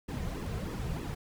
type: noise with flanger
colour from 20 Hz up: brown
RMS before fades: -36 dBFS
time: 0.08-1.15 s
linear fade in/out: 10 ms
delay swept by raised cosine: 1.3 to 3.6 ms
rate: 3.2 Hz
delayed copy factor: -0.8
effects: none